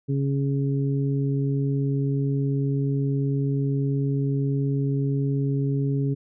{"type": "harmonic tone", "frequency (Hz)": 138.59, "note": "C#3", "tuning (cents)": 0, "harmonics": [1, 2, 3], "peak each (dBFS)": [-22, -28, -32], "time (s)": [0.08, 6.15], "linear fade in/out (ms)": 20, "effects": []}